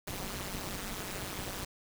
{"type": "noise with amplitude modulation", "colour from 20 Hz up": "pink", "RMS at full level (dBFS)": -35, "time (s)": [0.07, 1.65], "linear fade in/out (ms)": 5, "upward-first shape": "sine", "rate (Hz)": 193, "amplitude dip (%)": 100, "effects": []}